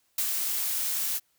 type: noise with ADSR envelope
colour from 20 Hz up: blue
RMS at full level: -26 dBFS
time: 0.18-1.2 s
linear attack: 5 ms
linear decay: 62 ms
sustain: -3 dB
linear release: 36 ms
effects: white hiss -70 dBFS RMS until 1.38 s